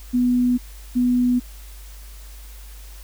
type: tone pair in turn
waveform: sine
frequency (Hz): 246.9 / 246.9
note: B3 / B3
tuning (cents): 0 / 0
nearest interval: unison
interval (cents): 0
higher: neither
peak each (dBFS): -15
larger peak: neither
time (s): 0.13-0.58 / 0.95-1.4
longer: neither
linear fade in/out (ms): 20
effects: added 50 Hz sine -37 dBFS peak until 3.03 s + white hiss -47 dBFS RMS until 3.03 s